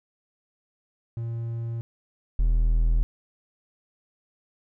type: tone pair in turn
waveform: triangle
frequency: 115.8 / 40.51 Hz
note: A#2 / E1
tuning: -11 / -29 cents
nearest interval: octave + tritone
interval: 1818 cents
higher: first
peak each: -26 / -16 dBFS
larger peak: second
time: 1.17-1.81 / 2.39-3.03 s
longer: neither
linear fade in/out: 0 ms
effects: none